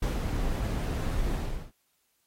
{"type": "noise with ADSR envelope", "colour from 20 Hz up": "brown", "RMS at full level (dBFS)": -25, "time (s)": [0.02, 1.72], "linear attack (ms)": 7, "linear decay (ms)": 150, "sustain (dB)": -4, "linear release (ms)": 380, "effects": ["white hiss -73 dBFS RMS until 2.26 s", "AAC 48 kbps"]}